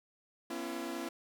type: tone cluster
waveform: sawtooth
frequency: 243.2 / 273.3 / 337.5 Hz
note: B3 / C#4 / E4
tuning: -26 / -24 / +41 cents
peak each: -39 / -39 / -36 dBFS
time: 0.5-1.09 s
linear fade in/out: 5 ms
effects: none